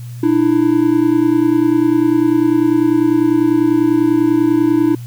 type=tone pair together; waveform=triangle; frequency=300 / 330.1 Hz; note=D4 / E4; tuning=+37 / +2 cents; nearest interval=major second; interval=165 cents; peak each=-11 dBFS; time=0.23-4.95 s; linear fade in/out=5 ms; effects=added 120 Hz sine -26 dBFS peak until 5.06 s + white hiss -45 dBFS RMS until 5.06 s